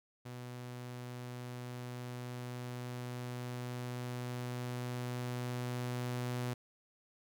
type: tone with level ramp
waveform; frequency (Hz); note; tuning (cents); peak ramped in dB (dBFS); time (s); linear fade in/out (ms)
sawtooth; 123.47; B2; 0; -40 to -31; 0.25-6.54; 10
effects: none